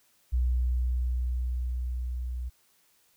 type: tone with level ramp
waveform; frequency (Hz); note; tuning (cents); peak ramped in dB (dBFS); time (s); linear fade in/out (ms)
sine; 61.74; B1; 0; -22 to -31; 0.32-2.5; 20
effects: white hiss -66 dBFS RMS until 3.16 s